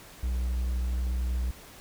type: tone with vibrato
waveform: triangle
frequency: 61.74 Hz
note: B1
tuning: in tune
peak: -24 dBFS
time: 0.23-1.51 s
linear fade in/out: 5 ms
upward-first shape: triangle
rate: 16 Hz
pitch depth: 10 cents each way
effects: pink hiss -49 dBFS RMS until 1.8 s